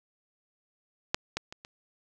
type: clicks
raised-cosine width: 0.2 ms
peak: -7 / -13 / -24 / -27 dBFS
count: 4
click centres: 1.145 / 1.37 / 1.525 / 1.649 s
effects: none